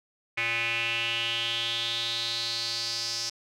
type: tone with band-pass filter sweep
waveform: square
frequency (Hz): 116.2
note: A#2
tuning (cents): -5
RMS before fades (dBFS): -30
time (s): 0.37-3.3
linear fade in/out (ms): 10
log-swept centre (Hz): 2300 to 5300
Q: 5.7
effects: none